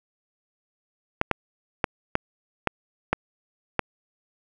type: clicks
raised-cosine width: 0.5 ms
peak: -5 dBFS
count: 7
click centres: 1.214 / 1.313 / 1.842 / 2.154 / 2.673 / 3.13 / 3.793 s
effects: none